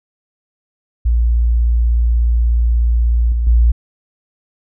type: tone with level steps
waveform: sine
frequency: 58.27 Hz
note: A#1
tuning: in tune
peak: -10 / -13 / -7 dBFS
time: 1.05-3.72 s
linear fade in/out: 10 ms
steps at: 3.32 / 3.47 s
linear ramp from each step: 2 ms
effects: none